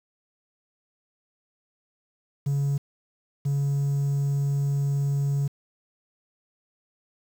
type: tone bursts at uneven times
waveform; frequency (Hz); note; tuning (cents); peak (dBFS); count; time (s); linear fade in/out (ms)
triangle; 140.7; C#3; +26; -19; 2; 2.46-2.78 / 3.45-5.48; 10
effects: tanh soft clip ceiling -16 dBFS + 8-bit